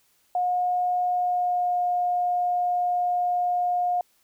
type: tone with pitch glide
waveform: sine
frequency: 720 to 713.8 Hz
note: F#5 to F5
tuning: -47 to +38 cents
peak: -21 dBFS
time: 0.35-4.01 s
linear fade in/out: 2 ms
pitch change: -15 cents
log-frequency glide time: 1.04-1.81 s
effects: white hiss -65 dBFS RMS until 4.23 s